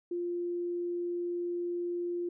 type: tone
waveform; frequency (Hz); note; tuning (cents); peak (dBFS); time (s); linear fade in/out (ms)
sine; 349.2; F4; 0; -31; 0.11-2.29; 5
effects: none